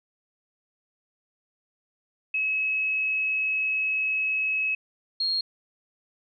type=tone pair in turn; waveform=sine; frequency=2571 / 4257 Hz; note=E7 / C8; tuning=-44 / +29 cents; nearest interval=major sixth; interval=873 cents; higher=second; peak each=-23 dBFS; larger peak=neither; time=2.34-4.75 / 5.2-5.41 s; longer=first; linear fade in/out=5 ms; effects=none